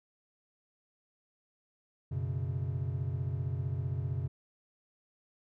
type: chord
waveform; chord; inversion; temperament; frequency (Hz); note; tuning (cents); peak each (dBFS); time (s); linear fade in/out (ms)
triangle; F# suspended fourth; none; just; 92.5 / 123.33 / 138.75; F#2 / B2 / C#3; 0 / -2 / +2; -34; 2.11-4.28; 10
effects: none